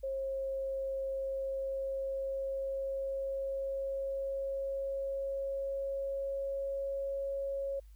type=tone with pitch glide; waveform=sine; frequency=538 to 550.3 Hz; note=C5 to C#5; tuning=+48 to -13 cents; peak=-33 dBFS; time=0.03-7.8 s; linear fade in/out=10 ms; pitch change=+39 cents; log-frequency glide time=1.16-7.11 s; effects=added 51 Hz sine -51 dBFS peak until 7.95 s + white hiss -73 dBFS RMS until 7.95 s